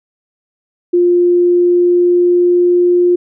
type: tone with pitch glide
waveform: sine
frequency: 351.8 to 353.8 Hz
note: F4 to F4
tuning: +13 to +23 cents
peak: -7 dBFS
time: 0.93-3.16 s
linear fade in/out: 10 ms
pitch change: +10 cents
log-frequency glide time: 1.14-3.04 s
effects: none